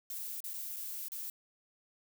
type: noise with dropouts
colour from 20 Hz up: violet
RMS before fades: -41 dBFS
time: 0.1-1.3 s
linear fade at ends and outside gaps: 1 ms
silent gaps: 0.404-0.44 / 0.534-0.539 / 0.762-0.766 / 1.084-1.119 s
effects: none